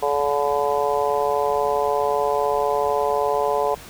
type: harmonic tone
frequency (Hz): 143.8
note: D3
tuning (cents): -36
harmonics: 3 / 4 / 5 / 6 / 7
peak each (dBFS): -23 / -24 / -25 / -26 / -26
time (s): 0.02-3.75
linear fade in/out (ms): 10
effects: pink hiss -41 dBFS RMS until 3.89 s